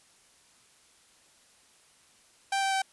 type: tone with pitch steps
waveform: sawtooth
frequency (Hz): 784 / 777.7 / 771.4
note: G5 / G5 / G5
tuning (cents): 0 / -14 / -28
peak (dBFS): -22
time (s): 2.52-2.82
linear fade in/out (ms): 5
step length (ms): 100
effects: white hiss -61 dBFS RMS until 2.92 s + resampled to 24000 Hz